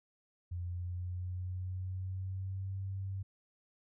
sine tone with pitch glide, 88 to 96.52 Hz, F2 to G2, +14 to -26 cents, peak -36 dBFS, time 0.51-3.23 s, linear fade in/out 10 ms, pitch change +160 cents, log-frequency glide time 0.63-2.77 s, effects none

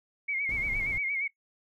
sine tone with vibrato, 2200 Hz, C#7, 14 cents flat, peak -28 dBFS, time 0.28-1.28 s, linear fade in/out 10 ms, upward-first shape sine, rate 8.6 Hz, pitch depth 73 cents each way
brown noise, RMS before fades -39 dBFS, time 0.49-0.98 s, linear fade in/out 2 ms
effects noise-tail reverb RT60 0.1 s tail -19 dB re dry

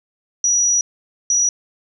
sine tone bursts at uneven times, 5830 Hz, F#8, 26 cents flat, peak -13 dBFS, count 2, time 0.44-0.81 / 1.3-1.49 s, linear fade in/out 2 ms, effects 9-bit

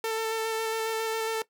sawtooth tone with vibrato, 445.8 Hz, A4, 23 cents sharp, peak -23 dBFS, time 0.04-1.42 s, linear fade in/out 2 ms, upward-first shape square, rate 7.3 Hz, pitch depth 11 cents each way, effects noise-tail reverb RT60 0.1 s tail -18 dB re dry

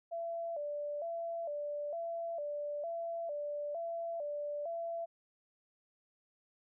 sine tone with vibrato, 628 Hz, D#5, 16 cents sharp, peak -36 dBFS, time 0.11-5.06 s, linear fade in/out 20 ms, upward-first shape square, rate 1.1 Hz, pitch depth 120 cents each way, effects none

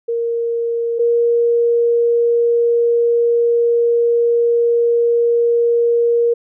sine tone pair in turn, 466.2 / 470.5 Hz, A#4 / A#4, 0 / +16 cents, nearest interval unison, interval 16 cents, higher second, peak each -16 / -11 dBFS, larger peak second, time 0.08-0.99 / 0.99-6.34 s, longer second, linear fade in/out 10 ms, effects none

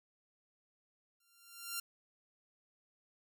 5% pulse tone with exponential growth, 1384 Hz, F6, 16 cents flat, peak -24 dBFS, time 1.2-1.8 s, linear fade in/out 5 ms, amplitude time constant 130 ms, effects none

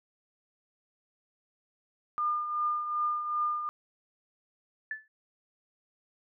sine tone with tremolo, 1208 Hz, D6, 48 cents sharp, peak -25 dBFS, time 2.18-3.69 s, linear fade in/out 0 ms, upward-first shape triangle, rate 2.6 Hz, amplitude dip 60%
sine tone with exponential decay, 1745 Hz, A6, 15 cents flat, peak -29 dBFS, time 4.91-5.08 s, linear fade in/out 2 ms, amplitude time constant 35 ms
effects none

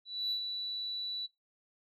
sine tone with ADSR envelope, 3951 Hz, B7, in tune, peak -28 dBFS, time 0.05-1.27 s, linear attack 260 ms, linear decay 88 ms, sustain -6 dB, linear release 18 ms, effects noise-tail reverb RT60 0.2 s tail -18 dB re dry + tanh soft clip ceiling -27 dBFS

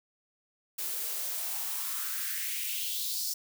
blue noise with high-pass filter sweep, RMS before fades -34 dBFS, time 0.78-3.34 s, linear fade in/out 10 ms, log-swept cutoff 320 to 5200 Hz, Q 3.4, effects none

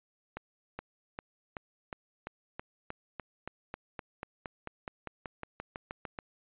accelerating click train, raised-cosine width 0.5 ms, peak -23 dBFS, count 24, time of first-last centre 0.37-6.188 s, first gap 420 ms, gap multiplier 0.95, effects resampled to 8000 Hz

